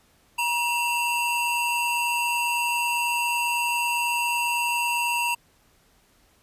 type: tone pair together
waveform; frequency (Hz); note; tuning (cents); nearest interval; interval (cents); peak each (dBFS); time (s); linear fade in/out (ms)
square; 953 / 2695; A#5 / E7; +38 / +38; octave + tritone; 1800; -26; 0.38-5.35; 10
effects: pink hiss -61 dBFS RMS until 6.42 s + resampled to 32000 Hz